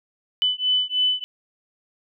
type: beating tone pair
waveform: sine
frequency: 2998 / 3001.2 Hz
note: F#7 / F#7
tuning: +22 / +24 cents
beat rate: 3.2 Hz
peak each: -22 dBFS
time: 0.42-1.24 s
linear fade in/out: 0 ms
effects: none